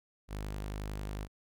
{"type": "tone", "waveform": "sawtooth", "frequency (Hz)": 51.1, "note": "G#1", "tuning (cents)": -27, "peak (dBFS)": -33, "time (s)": [0.28, 1.28], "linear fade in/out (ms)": 50, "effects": []}